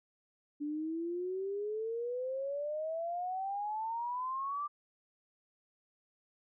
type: exponential sweep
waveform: sine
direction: up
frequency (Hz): 290 to 1187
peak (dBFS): -34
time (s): 0.6-4.68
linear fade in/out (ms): 20
effects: none